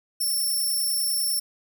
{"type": "tone", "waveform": "5% pulse", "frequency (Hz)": 5410, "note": "E8", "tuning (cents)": 44, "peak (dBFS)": -17, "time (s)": [0.2, 1.4], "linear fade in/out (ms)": 10, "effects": []}